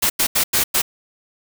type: noise bursts at uneven times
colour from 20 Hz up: white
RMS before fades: -17 dBFS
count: 5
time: 0.02-0.1 / 0.19-0.27 / 0.35-0.44 / 0.53-0.64 / 0.74-0.82 s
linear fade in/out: 10 ms
effects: none